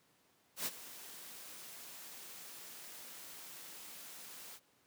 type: noise with ADSR envelope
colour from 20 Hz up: white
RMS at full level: -36 dBFS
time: 0.56-4.6 s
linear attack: 100 ms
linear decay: 39 ms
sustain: -15 dB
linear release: 57 ms
effects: pink hiss -71 dBFS RMS until 4.86 s + high-pass 150 Hz 12 dB/octave